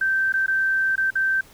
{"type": "tone with dropouts", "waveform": "sine", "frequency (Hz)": 1558, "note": "G6", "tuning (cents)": -11, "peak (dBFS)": -18, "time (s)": [0.01, 1.41], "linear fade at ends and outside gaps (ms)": 5, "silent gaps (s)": [[0.324, 0.338], [0.463, 0.48], [0.957, 0.978], [1.105, 1.154]], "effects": ["pink hiss -50 dBFS RMS until 1.53 s"]}